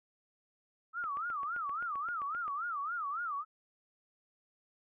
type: tone with vibrato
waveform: sine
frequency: 1265 Hz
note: D#6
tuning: 28 cents sharp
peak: -34 dBFS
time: 0.93-3.45 s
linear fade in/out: 50 ms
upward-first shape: sine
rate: 3.6 Hz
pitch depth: 220 cents each way
type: click train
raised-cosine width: 0.5 ms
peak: -34 dBFS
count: 12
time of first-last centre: 1.04-2.48 s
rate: 7.64 Hz
effects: none